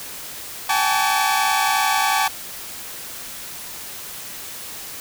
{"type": "tone cluster", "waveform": "sawtooth", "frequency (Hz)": [768, 831, 882, 1140], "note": ["G5", "G#5", "A5", "C#6"], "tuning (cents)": [-36, 1, 4, 48], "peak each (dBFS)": -19, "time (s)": [0.69, 2.28], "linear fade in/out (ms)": 5, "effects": ["white hiss -34 dBFS RMS until 5 s"]}